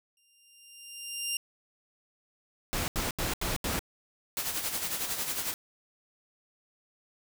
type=tone with exponential growth; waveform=15% pulse; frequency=2794 Hz; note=F7; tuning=in tune; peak=-21 dBFS; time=0.17-1.37 s; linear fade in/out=2 ms; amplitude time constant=260 ms
type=noise bursts; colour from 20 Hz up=pink; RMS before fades=-31 dBFS; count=5; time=2.73-3.792 s; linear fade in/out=0 ms; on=150 ms; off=78 ms
type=noise with tremolo; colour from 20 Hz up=white; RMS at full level=-31 dBFS; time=4.37-5.54 s; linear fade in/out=0 ms; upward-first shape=sine; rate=11 Hz; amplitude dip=55%
effects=none